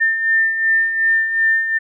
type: beating tone pair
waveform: sine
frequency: 1797 / 1799.7 Hz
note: A6 / A6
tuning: +36 / +39 cents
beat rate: 2.7 Hz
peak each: -22 / -14 dBFS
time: 0-1.79 s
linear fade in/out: 20 ms
effects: none